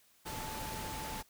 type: tone in noise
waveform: sine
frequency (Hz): 875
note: A5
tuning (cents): -10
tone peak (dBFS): -44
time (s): 0.25-1.23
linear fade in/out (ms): 20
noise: pink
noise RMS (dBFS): -42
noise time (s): 0.25-1.23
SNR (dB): -5
effects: white hiss -67 dBFS RMS until 1.29 s

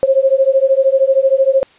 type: beating tone pair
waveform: sine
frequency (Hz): 530 / 543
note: C5 / C#5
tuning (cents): +22 / -36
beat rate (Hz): 13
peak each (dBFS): -12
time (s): 0.03-1.63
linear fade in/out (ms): 0
effects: white hiss -48 dBFS RMS until 1.78 s + resampled to 8000 Hz

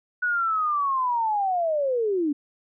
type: linear sweep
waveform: sine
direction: down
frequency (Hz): 1480 to 277.2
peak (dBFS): -21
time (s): 0.22-2.33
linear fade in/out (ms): 10
effects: none

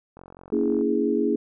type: click train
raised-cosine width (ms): 1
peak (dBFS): -30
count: 30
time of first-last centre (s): 0.17-0.812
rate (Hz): 45.2
type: chord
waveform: sine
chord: A# half-diminished seventh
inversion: none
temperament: equal with one note detuned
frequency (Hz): 233.1 / 283.7 / 329.6 / 415.3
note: A#3 / C#4 / E4 / G#4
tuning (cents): 0 / +40 / 0 / 0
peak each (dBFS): -26 / -26 / -26 / -24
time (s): 0.52-1.36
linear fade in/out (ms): 5
effects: none

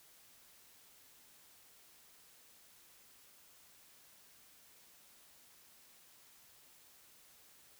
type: silence
effects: white hiss -63 dBFS RMS until 7.79 s

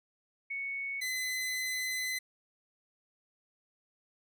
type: tone pair in turn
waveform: sine / sawtooth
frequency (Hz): 2217 / 2026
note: C#7 / B6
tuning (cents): 0 / +44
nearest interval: major second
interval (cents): 156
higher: first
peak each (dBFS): -34 / -29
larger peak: second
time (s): 0.5-1.01 / 1.01-2.19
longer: second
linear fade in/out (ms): 10
effects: none

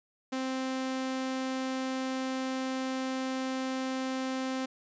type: tone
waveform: sawtooth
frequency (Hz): 261.6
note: C4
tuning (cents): 0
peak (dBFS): -27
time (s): 0.32-4.66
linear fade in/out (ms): 10
effects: resampled to 16000 Hz

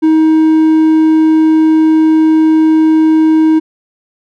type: tone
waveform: triangle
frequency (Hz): 316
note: D#4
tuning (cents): +27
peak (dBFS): -3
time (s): 0.02-3.6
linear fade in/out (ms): 20
effects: none

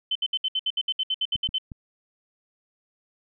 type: tone bursts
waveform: sine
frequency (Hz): 3063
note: G7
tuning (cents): -41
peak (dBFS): -22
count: 14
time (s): 0.11-1.584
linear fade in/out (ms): 5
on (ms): 44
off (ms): 66
type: clicks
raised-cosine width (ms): 5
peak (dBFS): -25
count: 3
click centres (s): 1.357 / 1.49 / 1.718
effects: none

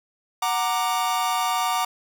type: chord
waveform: 45% pulse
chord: Gb augmented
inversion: none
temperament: equal with one note detuned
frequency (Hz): 740 / 932.3 / 1182.8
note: Gb5 / Bb5 / D6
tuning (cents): 0 / 0 / +12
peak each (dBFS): -26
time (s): 0.42-1.85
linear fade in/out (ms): 5
effects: none

